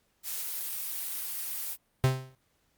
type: noise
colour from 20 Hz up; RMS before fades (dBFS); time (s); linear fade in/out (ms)
blue; -35; 0.23-1.77; 50
type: tone with exponential decay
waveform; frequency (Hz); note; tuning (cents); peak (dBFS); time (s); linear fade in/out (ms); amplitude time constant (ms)
45% pulse; 130.81; C3; 0; -18; 2.04-2.35; 0; 67
effects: pink hiss -72 dBFS RMS until 2.77 s + Opus 48 kbps